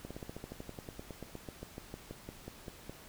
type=slowing click train; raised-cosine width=2 ms; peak=-29 dBFS; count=25; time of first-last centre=0.05-2.896 s; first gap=56 ms; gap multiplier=1.06; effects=pink hiss -54 dBFS RMS until 3.08 s